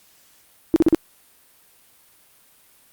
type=tone bursts; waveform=sine; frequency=325 Hz; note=E4; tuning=24 cents flat; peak=-10 dBFS; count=4; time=0.74-0.947 s; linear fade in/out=0 ms; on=21 ms; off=41 ms; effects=white hiss -55 dBFS RMS until 2.92 s + Opus 48 kbps